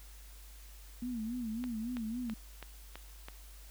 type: tone with vibrato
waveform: sine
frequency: 233.1 Hz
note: A#3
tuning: in tune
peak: -35 dBFS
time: 1.02-2.34 s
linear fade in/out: 5 ms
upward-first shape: sine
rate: 3.6 Hz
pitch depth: 130 cents each way
type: click train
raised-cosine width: 0.3 ms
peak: -28 dBFS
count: 6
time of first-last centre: 1.64-3.285 s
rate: 3.04 Hz
effects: added 50 Hz sine -50 dBFS peak until 3.7 s + white hiss -58 dBFS RMS until 3.7 s